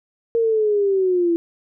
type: linear sweep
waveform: sine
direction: down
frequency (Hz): 465 to 333.2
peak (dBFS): -15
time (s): 0.35-1.36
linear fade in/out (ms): 0
effects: none